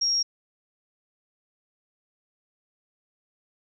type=tone; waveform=sine; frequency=5588 Hz; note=F8; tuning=in tune; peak=-21 dBFS; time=0.01-0.23 s; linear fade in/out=10 ms; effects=none